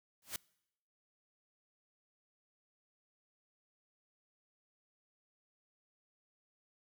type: noise with exponential growth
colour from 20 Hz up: white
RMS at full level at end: -35 dBFS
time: 0.22-0.36 s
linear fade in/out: 2 ms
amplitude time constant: 29 ms
effects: noise-tail reverb RT60 0.8 s tail -25 dB re dry